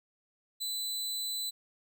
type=tone; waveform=sawtooth; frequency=4000 Hz; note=B7; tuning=21 cents sharp; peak=-30 dBFS; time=0.6-1.51 s; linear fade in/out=20 ms; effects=none